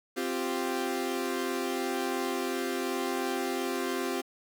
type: chord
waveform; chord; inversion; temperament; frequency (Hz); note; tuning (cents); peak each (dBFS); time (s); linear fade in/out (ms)
sawtooth; C suspended fourth; none; equal; 261.6 / 349.2 / 392; C4 / F4 / G4; 0 / 0 / 0; -30; 0.16-4.22; 20
effects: 9-bit